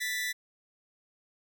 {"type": "tone pair together", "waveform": "sawtooth", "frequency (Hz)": [1760, 1975.5], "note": ["A6", "B6"], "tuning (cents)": [0, 0], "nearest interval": "major second", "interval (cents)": 200, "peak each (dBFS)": [-34, -28], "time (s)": [0, 0.33], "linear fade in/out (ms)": 20, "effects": []}